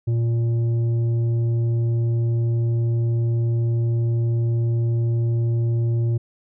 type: tone with tanh clipping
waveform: triangle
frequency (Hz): 116.54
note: A#2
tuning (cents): 0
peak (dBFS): -19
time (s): 0.07-6.18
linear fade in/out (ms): 10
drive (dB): 11
effects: none